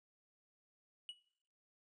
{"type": "tone with exponential decay", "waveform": "triangle", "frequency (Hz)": 2928, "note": "F#7", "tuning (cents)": -19, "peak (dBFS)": -39, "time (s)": [1.09, 1.18], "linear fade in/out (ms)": 1, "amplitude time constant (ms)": 19, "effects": ["noise-tail reverb RT60 0.6 s tail -18 dB re dry", "resampled to 22050 Hz"]}